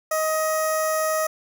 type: tone with notch filter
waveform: 15% pulse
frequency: 629 Hz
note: D#5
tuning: 19 cents sharp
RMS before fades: -23 dBFS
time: 0.11-1.27 s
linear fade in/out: 5 ms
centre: 2900 Hz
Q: 0.56
effects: none

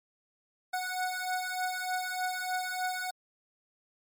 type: beating tone pair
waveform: 25% pulse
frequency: 735 / 738.3 Hz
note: F#5 / F#5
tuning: -12 / -4 cents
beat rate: 3.3 Hz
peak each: -30 / -31 dBFS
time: 0.73-3.11 s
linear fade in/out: 10 ms
effects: MP3 96 kbps

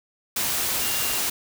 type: tone in noise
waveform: sine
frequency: 2794 Hz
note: F7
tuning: in tune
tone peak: -34 dBFS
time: 0.81-1.18 s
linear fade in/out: 5 ms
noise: white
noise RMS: -25 dBFS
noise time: 0.36-1.3 s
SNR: -12 dB
effects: none

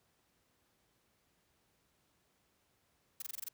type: noise bursts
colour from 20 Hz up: blue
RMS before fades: -41 dBFS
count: 7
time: 3.2-3.486 s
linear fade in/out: 5 ms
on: 22 ms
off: 22 ms
effects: pink hiss -75 dBFS RMS until 3.53 s + high-pass 60 Hz 12 dB/octave

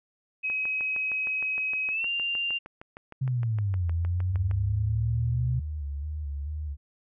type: tone with pitch glide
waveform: sine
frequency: 2541 to 2787 Hz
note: D#7 to F7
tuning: +36 to -4 cents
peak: -26 dBFS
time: 0.43-2.59 s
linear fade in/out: 20 ms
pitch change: +160 cents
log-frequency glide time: 1.9-2.08 s
type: click train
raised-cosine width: 0.5 ms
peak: -27 dBFS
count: 27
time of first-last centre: 0.5-4.512 s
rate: 6.48 Hz
type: linear two-way sweep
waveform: sine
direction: down then up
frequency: 133.8 to 82.4 to 126.4 Hz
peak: -24 dBFS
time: 3.21-5.6 s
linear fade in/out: 10 ms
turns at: 3.91 s
type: tone with vibrato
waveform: sine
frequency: 73.5 Hz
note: D2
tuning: 2 cents sharp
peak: -30 dBFS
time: 4.29-6.77 s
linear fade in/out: 50 ms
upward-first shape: square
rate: 2.3 Hz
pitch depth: 60 cents each way
effects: none

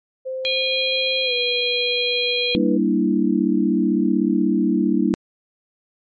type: tone with pitch glide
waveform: sine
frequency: 521 to 488.9 Hz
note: C5 to B4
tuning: -7 to -18 cents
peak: -24 dBFS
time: 0.25-2.78 s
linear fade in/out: 20 ms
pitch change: -111 cents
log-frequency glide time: 1.24-1.33 s
type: harmonic tone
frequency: 814 Hz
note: G#5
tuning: 35 cents flat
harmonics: 3 / 4 / 5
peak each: -24 / -22 / -25 dBFS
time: 0.45-2.55 s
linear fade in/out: 0 ms
type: chord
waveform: sine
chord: E half-diminished seventh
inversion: first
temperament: equal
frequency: 196 / 233.1 / 293.7 / 329.6 Hz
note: G3 / Bb3 / D4 / E4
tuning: 0 / 0 / 0 / 0 cents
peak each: -21 dBFS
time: 2.55-5.14 s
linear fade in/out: 0 ms
effects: MP3 32 kbps

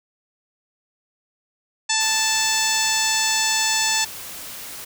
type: harmonic tone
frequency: 880 Hz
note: A5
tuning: in tune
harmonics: 1 / 2 / 3 / 4 / 5 / 6 / 7 / 8 / 9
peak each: -27 / -27 / -27 / -27 / -27 / -27 / -27 / -27 / -27 dBFS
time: 1.89-4.05 s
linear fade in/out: 10 ms
type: noise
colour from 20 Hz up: white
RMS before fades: -35 dBFS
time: 2-4.85 s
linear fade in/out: 10 ms
effects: none

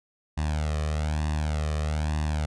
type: tone with flanger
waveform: sawtooth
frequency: 76.2 Hz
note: D#2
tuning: 36 cents flat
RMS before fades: -27 dBFS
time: 0.37-2.46 s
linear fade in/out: 10 ms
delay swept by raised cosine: 1.1 to 1.66 ms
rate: 1.1 Hz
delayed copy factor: +0.8
effects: resampled to 22050 Hz

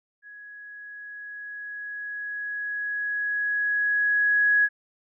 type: tone with level ramp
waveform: sine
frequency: 1671 Hz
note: G#6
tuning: 10 cents sharp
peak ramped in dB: -42 to -16 dBFS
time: 0.22-4.69 s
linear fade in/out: 50 ms
effects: none

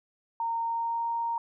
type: tone with pitch glide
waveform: sine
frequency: 921 to 929 Hz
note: A#5 to A#5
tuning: -21 to -6 cents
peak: -27 dBFS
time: 0.4-1.38 s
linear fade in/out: 2 ms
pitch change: +15 cents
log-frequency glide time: 0.62-1.05 s
effects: none

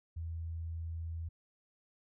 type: tone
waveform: sine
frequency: 82.41 Hz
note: E2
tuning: in tune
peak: -37 dBFS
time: 0.16-1.29 s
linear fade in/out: 10 ms
effects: none

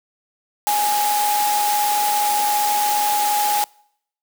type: tone in noise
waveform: sine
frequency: 830.6 Hz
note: G#5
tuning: in tune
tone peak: -17 dBFS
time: 0.67-3.64 s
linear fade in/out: 0 ms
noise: white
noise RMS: -24 dBFS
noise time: 0.67-3.64 s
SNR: +4 dB
effects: noise-tail reverb RT60 0.7 s tail -26 dB re dry + high-pass 300 Hz 12 dB/octave

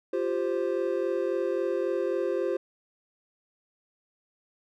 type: chord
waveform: triangle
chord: F suspended second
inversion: none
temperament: just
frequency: 349.2 / 392.9 / 523.8 Hz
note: F4 / G4 / C5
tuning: 0 / +4 / +2 cents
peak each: -28 dBFS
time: 0.13-2.57 s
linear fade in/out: 5 ms
effects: none

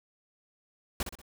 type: noise with echo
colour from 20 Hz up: pink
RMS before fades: -31 dBFS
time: 1-1.03 s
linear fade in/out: 2 ms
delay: 62 ms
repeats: 3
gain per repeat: -7 dB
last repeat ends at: 1.216 s
effects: none

